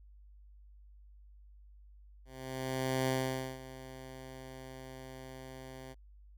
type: tone with ADSR envelope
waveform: 10% pulse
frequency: 130.81 Hz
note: C3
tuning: in tune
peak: -21 dBFS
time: 2.25-5.95 s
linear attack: 830 ms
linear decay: 500 ms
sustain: -17 dB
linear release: 34 ms
effects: added 50 Hz sine -54 dBFS peak until 6.37 s